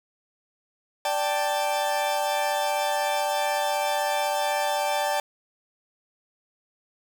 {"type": "chord", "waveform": "40% pulse", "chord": "D suspended fourth", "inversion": "none", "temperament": "equal", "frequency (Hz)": [587.3, 784, 880], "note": ["D5", "G5", "A5"], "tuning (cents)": [0, 0, 0], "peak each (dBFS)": -27, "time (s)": [1.05, 5.2], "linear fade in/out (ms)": 2, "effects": ["8-bit"]}